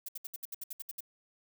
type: noise bursts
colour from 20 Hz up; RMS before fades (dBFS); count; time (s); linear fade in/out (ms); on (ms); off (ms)
violet; -40; 11; 0.06-1.006; 5; 26; 66
effects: none